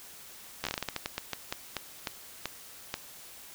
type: slowing click train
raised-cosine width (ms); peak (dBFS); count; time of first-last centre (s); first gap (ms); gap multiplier
0.2; -14; 18; 0.64-2.941; 12; 1.26
effects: white hiss -49 dBFS RMS until 3.54 s